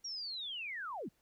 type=linear sweep; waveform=sine; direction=down; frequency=5710 to 141.8 Hz; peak=-39 dBFS; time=0.04-1.09 s; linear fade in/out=10 ms; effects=pink hiss -75 dBFS RMS until 1.21 s